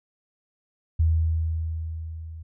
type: tone with level ramp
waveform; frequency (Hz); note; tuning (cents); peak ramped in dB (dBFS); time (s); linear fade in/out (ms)
sine; 80.8; E2; -34; -16 to -36; 0.99-2.43; 10
effects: none